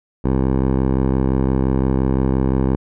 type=tone with low-pass filter; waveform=10% pulse; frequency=65.8 Hz; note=C2; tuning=10 cents sharp; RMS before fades=-17 dBFS; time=0.24-2.76 s; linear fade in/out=10 ms; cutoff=760 Hz; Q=0.65; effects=none